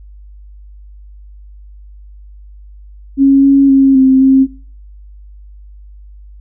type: tone with pitch steps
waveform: sine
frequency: 273.8 / 275.8 / 270.6 / 263.4 / 266.6 Hz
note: C#4 / C#4 / C#4 / C4 / C4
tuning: -21 / -9 / -42 / +12 / +33 cents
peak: -4 dBFS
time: 3.17-4.47 s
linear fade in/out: 50 ms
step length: 260 ms
effects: noise-tail reverb RT60 0.4 s tail -20 dB re dry + added 50 Hz sine -33 dBFS peak until 6.4 s